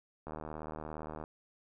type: click train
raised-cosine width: 1 ms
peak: -28 dBFS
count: 76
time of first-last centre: 0.27-1.239 s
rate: 77.4 Hz
effects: none